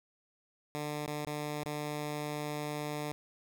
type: tone with dropouts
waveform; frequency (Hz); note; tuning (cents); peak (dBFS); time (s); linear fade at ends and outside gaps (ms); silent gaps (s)
10% pulse; 148.9; D3; +24; -27; 0.75-3.12; 0; 1.062-1.079 / 1.248-1.268 / 1.635-1.659
effects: none